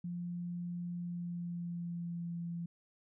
sine tone with pitch glide, 174.61 to 170.52 Hz, F3 to F3, 0 to -41 cents, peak -37 dBFS, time 0.04-2.66 s, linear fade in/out 5 ms, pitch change -41 cents, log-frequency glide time 0.96-2.38 s, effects none

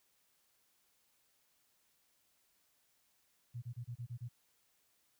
sine tone bursts, 120 Hz, B2, 49 cents flat, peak -40 dBFS, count 7, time 3.54-4.289 s, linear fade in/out 20 ms, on 83 ms, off 28 ms, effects white hiss -75 dBFS RMS until 5.19 s

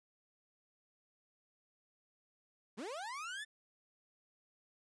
30% pulse linear sweep, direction up, 174.61 to 1800 Hz, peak -39 dBFS, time 2.77-3.45 s, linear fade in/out 20 ms, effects resampled to 22050 Hz

